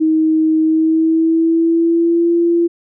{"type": "tone with pitch glide", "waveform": "sine", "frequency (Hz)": [316, 340.6], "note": ["D#4", "F4"], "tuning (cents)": [27, -43], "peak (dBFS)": -10, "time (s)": [0, 2.68], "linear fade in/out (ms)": 20, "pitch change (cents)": 130, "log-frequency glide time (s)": [0.61, 2.31], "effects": []}